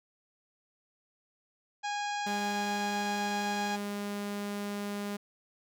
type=harmonic tone; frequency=823 Hz; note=G#5; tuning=16 cents flat; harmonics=1 / 2 / 3 / 4 / 5 / 6 / 7 / 8 / 9; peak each=-33 / -39 / -43 / -45 / -47 / -49 / -50 / -51 / -52 dBFS; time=1.83-3.77 s; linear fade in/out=20 ms
type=tone; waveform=sawtooth; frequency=203.8 Hz; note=G#3; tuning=32 cents flat; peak=-30 dBFS; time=2.26-5.17 s; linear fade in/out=10 ms
effects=none